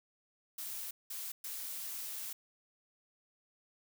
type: noise bursts at uneven times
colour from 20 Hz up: blue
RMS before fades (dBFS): -42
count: 3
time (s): 0.58-0.91 / 1.1-1.32 / 1.44-2.33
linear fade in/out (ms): 5
effects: none